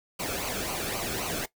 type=noise with flanger; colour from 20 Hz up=pink; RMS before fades=-32 dBFS; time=0.19-1.46 s; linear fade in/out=10 ms; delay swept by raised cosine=0.56 to 1.06 ms; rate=3.8 Hz; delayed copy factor=-0.65; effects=noise-tail reverb RT60 0.1 s tail -17 dB re dry